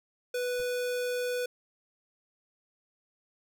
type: tone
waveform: square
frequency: 493.9 Hz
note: B4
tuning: in tune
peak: -30 dBFS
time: 0.34-1.46 s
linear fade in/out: 5 ms
type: noise with exponential decay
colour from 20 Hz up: brown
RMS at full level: -42 dBFS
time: 0.59-0.68 s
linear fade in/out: 5 ms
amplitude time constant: 19 ms
effects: none